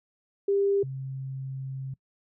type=tone pair in turn; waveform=sine; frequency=398.3 / 133.49 Hz; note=G4 / C3; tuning=+28 / +35 cents; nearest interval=octave + perfect fifth; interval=1893 cents; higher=first; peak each=-21 / -32 dBFS; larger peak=first; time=0.48-0.83 / 0.83-1.94 s; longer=second; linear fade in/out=5 ms; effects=noise-tail reverb RT60 0.1 s tail -23 dB re dry